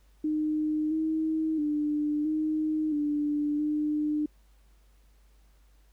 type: tone with pitch steps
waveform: sine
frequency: 306.7 / 316.5 / 298 / 310 / 294.9 / 300.8 Hz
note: D#4 / D#4 / D4 / D#4 / D4 / D4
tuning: -25 / +30 / +25 / -6 / +7 / +42 cents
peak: -25 dBFS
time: 0.24-4.26 s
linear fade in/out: 5 ms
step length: 670 ms
effects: added 50 Hz sine -57 dBFS peak until 5.92 s + pink hiss -69 dBFS RMS until 5.92 s